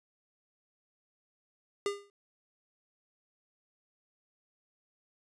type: tone with exponential decay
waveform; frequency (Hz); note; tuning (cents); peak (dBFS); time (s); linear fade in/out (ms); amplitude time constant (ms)
square; 404.1; G#4; -47; -27; 1.86-2.1; 1; 52
effects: resampled to 22050 Hz